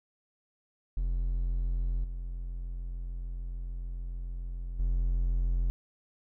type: tone with level steps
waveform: triangle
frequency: 43.41 Hz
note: F1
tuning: 10 cents flat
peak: -25 / -32 / -23 dBFS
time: 0.97-5.7 s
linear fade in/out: 0 ms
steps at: 2.04 / 4.79 s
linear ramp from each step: 5 ms
effects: none